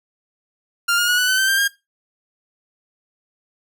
sawtooth tone with pitch steps, 1396.9 / 1426.3 / 1456.2 / 1486.8 / 1518.1 / 1550 / 1582.5 / 1615.8 Hz, F6 / F6 / F#6 / F#6 / F#6 / G6 / G6 / G#6, 0 / +36 / -28 / +8 / +44 / -20 / +16 / -48 cents, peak -12 dBFS, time 0.88-1.68 s, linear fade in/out 10 ms, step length 100 ms, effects noise-tail reverb RT60 0.2 s tail -17 dB re dry

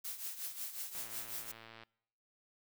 blue noise with tremolo, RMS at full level -40 dBFS, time 0.04-1.52 s, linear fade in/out 10 ms, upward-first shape triangle, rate 5.5 Hz, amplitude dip 75%
click train, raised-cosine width 0.3 ms, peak -36 dBFS, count 101, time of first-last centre 0.95-1.835 s, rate 113 Hz
effects noise-tail reverb RT60 0.8 s tail -25 dB re dry

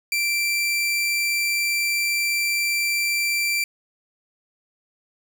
sawtooth tone, 2349 Hz, D7, in tune, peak -17 dBFS, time 0.12-3.64 s, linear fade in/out 2 ms, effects none

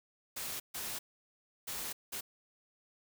white noise bursts at uneven times, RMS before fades -40 dBFS, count 4, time 0.36-0.6 / 0.74-0.99 / 1.67-1.93 / 2.12-2.21 s, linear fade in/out 10 ms, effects none

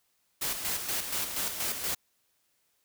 white noise with tremolo, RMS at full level -31 dBFS, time 0.41-1.95 s, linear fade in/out 10 ms, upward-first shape square, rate 4.2 Hz, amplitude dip 50%, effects white hiss -73 dBFS RMS until 2.84 s

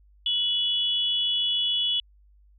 sine tone pair together, 2960 / 3387 Hz, F#7 / G#7, 0 / +33 cents, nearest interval major second, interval 233 cents, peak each -25 / -25 dBFS, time 0.26-2 s, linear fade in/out 2 ms, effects added 50 Hz sine -54 dBFS peak until 2.58 s

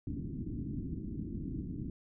white low-pass noise, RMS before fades -39 dBFS, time 0.07-1.9 s, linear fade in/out 2 ms, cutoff 310 Hz, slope 48 dB/octave, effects none

